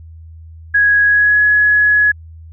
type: tone with pitch glide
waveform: sine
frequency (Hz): 1661.2 to 1686.3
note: G#6 to G#6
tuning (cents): 0 to +26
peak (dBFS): -8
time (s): 0.74-2.12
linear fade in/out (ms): 10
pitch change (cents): +26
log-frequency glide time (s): 1.05-1.41
effects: added 81 Hz sine -33 dBFS peak until 2.52 s